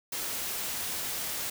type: noise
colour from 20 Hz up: white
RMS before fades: -34 dBFS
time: 0.12-1.5 s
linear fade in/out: 5 ms
effects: none